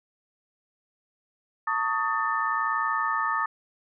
sine tone cluster, 898 / 1130 / 1251 / 1783 Hz, A5 / C#6 / D#6 / A6, +35 / +33 / +9 / +22 cents, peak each -31 / -30 / -27 / -30 dBFS, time 1.67-3.46 s, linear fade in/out 5 ms, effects none

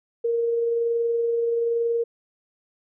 sine tone with amplitude modulation, 466.2 Hz, A#4, in tune, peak -19 dBFS, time 0.24-2.04 s, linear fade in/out 10 ms, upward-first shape sine, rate 21.1 Hz, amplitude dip 25%, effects none

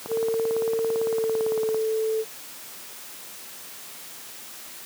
click train, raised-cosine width 1 ms, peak -19 dBFS, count 31, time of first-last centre 0.06-1.745 s, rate 17.8 Hz
sine tone with pitch glide, 451.6 to 440.5 Hz, A4 to A4, +45 to +2 cents, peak -22 dBFS, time 0.08-2.25 s, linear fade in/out 50 ms, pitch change -43 cents, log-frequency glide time 1-1.6 s
effects white hiss -41 dBFS RMS until 4.85 s + high-pass 150 Hz 12 dB/octave

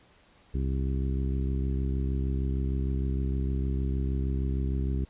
harmonic tone, 66.5 Hz, C2, 29 cents sharp, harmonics 1 / 2 / 3 / 4 / 5 / 6, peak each -27 / -33 / -37 / -39 / -41 / -43 dBFS, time 0.54-5.05 s, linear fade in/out 5 ms, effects pink hiss -60 dBFS RMS until 5.09 s + resampled to 8000 Hz

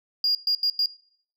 sine tone bursts at uneven times, 4834 Hz, D8, 49 cents sharp, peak -18 dBFS, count 4, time 0.24-0.35 / 0.47-0.55 / 0.63-0.7 / 0.79-0.86 s, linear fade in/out 2 ms, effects noise-tail reverb RT60 0.6 s tail -21 dB re dry + tanh soft clip ceiling -16 dBFS

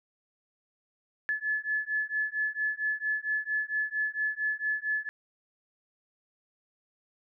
sine beating tone pair, 1719 / 1723.4 Hz, A6 / A6, -41 / -36 cents, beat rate 4.4 Hz, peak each -31 / -31 dBFS, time 1.29-5.09 s, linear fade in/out 0 ms, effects none

